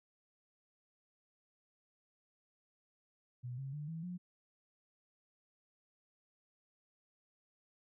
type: tone with pitch steps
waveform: sine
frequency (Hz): 123.47 / 135.42 / 148.54 / 162.92 / 178.69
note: B2 / C#3 / D3 / E3 / F3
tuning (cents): 0 / -40 / +20 / -20 / +40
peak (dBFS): -40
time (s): 3.43-4.18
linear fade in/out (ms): 20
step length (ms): 150
effects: none